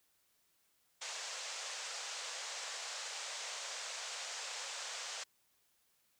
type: band-pass noise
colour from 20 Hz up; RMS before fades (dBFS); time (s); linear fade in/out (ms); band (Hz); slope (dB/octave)
white; -44; 1.01-5.24; 10; 480 to 7700; 48
effects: white hiss -75 dBFS RMS until 6.19 s